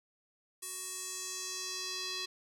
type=tone with band-pass filter sweep; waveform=square; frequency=371.6 Hz; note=F#4; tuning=7 cents sharp; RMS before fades=-40 dBFS; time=0.62-2.26 s; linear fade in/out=10 ms; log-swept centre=9400 to 4300 Hz; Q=2.3; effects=none